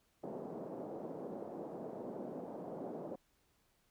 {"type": "band-pass noise", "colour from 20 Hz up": "white", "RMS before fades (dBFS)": -45, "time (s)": [0.23, 3.16], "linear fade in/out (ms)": 10, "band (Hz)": [170, 630], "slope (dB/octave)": 24, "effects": ["pink hiss -75 dBFS RMS until 3.9 s"]}